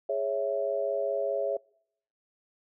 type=chord; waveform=sine; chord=C# minor; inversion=second; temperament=equal; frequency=415.3 / 554.4 / 659.3 Hz; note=G#4 / C#5 / E5; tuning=0 / 0 / 0 cents; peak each=-33 / -29 / -31 dBFS; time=0.09-1.57 s; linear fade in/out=5 ms; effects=noise-tail reverb RT60 0.7 s tail -26 dB re dry